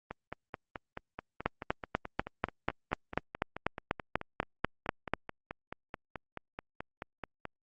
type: two click trains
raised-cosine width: 0.5 ms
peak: -12 / -23 dBFS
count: 16 / 35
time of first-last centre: 1.46-5.136 / 0.11-7.453 s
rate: 4.08 / 4.63 Hz
effects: Opus 32 kbps